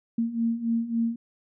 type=beating tone pair; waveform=sine; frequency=228.1 / 231.7 Hz; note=A#3 / A#3; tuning=-37 / -10 cents; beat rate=3.6 Hz; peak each=-29 / -25 dBFS; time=0.18-1.16 s; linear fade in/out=5 ms; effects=none